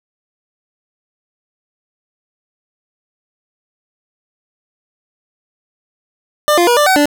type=tone with pitch steps; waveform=25% pulse; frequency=598 / 348.1 / 481.4 / 591 / 756 / 292.2 Hz; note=D5 / F4 / B4 / D5 / F#5 / D4; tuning=+31 / -6 / -44 / +11 / +37 / -9 cents; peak=-5 dBFS; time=6.48-7.056 s; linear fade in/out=0 ms; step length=96 ms; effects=none